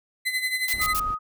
35% pulse tone with tremolo, 2028 Hz, B6, 45 cents sharp, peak -20 dBFS, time 0.25-0.94 s, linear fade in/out 20 ms, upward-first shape sine, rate 11 Hz, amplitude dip 65%
blue noise bursts, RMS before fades -28 dBFS, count 3, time 0.68-0.997 s, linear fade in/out 2 ms, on 51 ms, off 82 ms
brown noise, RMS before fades -37 dBFS, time 0.73-1.15 s, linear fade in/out 10 ms
sine tone, 1251 Hz, D#6, 9 cents sharp, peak -24 dBFS, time 0.79-1.19 s, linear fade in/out 50 ms
effects none

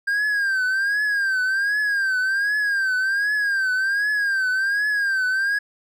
triangle tone with vibrato, 1600 Hz, G6, 35 cents sharp, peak -17 dBFS, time 0.07-5.59 s, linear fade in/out 10 ms, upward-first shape triangle, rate 1.3 Hz, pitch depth 120 cents each way, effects none

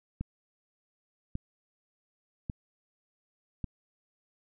click train, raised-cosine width 5 ms, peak -21 dBFS, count 4, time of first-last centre 0.21-3.642 s, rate 0.874 Hz, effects none

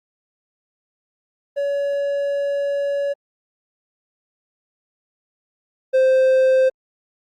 triangle tone pair in turn, 565 / 522.3 Hz, C#5 / C5, +33 / -3 cents, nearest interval minor second, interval 136 cents, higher first, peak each -17 / -10 dBFS, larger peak second, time 1.56-3.14 / 5.93-6.7 s, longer first, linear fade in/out 20 ms, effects Opus 32 kbps

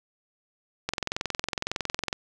click train, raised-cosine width 0.2 ms, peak -10 dBFS, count 28, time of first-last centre 0.89-2.129 s, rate 21.8 Hz, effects none

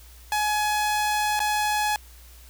sawtooth tone with dropouts, 843 Hz, G#5, 26 cents sharp, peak -18 dBFS, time 0.32-1.96 s, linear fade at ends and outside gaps 1 ms, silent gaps 1.393-1.402 s, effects added 60 Hz sine -46 dBFS peak until 2.49 s + white hiss -52 dBFS RMS until 2.49 s

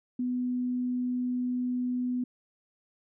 sine tone, 248.8 Hz, B3, 13 cents sharp, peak -27 dBFS, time 0.19-2.24 s, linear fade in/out 5 ms, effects none

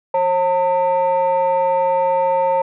sine tone pair together, 538 / 904.8 Hz, C5 / A5, +48 / +48 cents, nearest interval major sixth, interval 900 cents, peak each -15 dBFS, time 0.14-2.62 s, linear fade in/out 5 ms, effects tanh soft clip ceiling -10 dBFS

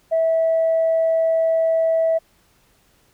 sine tone, 652 Hz, E5, 19 cents flat, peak -14 dBFS, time 0.11-2.19 s, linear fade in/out 20 ms, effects tanh soft clip ceiling -11 dBFS + pink hiss -59 dBFS RMS until 3.13 s

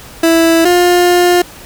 30% pulse tone pair in turn, 329.6 / 354.1 Hz, E4 / F4, 0 / +24 cents, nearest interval minor second, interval 124 cents, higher second, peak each -4 dBFS, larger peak neither, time 0.23-0.65 / 0.65-1.42 s, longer second, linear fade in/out 5 ms, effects pink hiss -34 dBFS RMS until 1.65 s

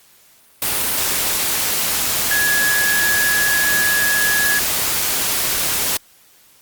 sine tone in noise, 1679 Hz, G#6, 18 cents sharp, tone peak -16 dBFS, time 2.31-4.59 s, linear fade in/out 2 ms, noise white, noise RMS -19 dBFS, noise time 0.62-5.97 s, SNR 0 dB, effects white hiss -51 dBFS RMS until 6.61 s + Opus 48 kbps

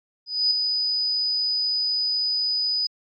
sine tone with ADSR envelope, 4978 Hz, D#8, in tune, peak -16 dBFS, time 0.26-2.87 s, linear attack 250 ms, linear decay 5 ms, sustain -5 dB, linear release 7 ms, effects AAC 32 kbps

